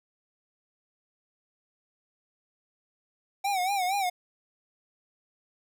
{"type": "tone with vibrato", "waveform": "square", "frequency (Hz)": 764, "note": "G5", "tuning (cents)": -45, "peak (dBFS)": -26, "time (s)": [3.44, 4.1], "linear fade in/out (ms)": 10, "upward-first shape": "sine", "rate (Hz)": 4.3, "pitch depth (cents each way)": 110, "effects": []}